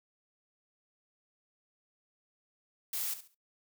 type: noise with echo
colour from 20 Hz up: blue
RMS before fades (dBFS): -35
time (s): 2.93-3.14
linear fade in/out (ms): 5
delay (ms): 69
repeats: 3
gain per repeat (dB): -12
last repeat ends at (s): 3.347
effects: noise-tail reverb RT60 0.2 s tail -23 dB re dry